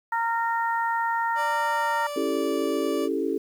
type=harmonic tone; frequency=461.3 Hz; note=A#4; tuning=18 cents flat; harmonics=2 / 3 / 4; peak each=-24 / -30 / -31 dBFS; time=0.12-2.07 s; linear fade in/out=5 ms
type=tone with pitch glide; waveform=30% pulse; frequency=587.3 to 581.9 Hz; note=D5 to D5; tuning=0 to -16 cents; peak=-28 dBFS; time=1.35-3.09 s; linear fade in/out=50 ms; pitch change=-16 cents; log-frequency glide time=1.58-2.36 s
type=chord; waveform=sine; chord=A dominant seventh; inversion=first; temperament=equal; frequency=277.2 / 329.6 / 392 / 440 Hz; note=C#4 / E4 / G4 / A4; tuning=0 / 0 / 0 / 0 cents; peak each=-29 dBFS; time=2.16-3.38 s; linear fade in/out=5 ms
effects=9-bit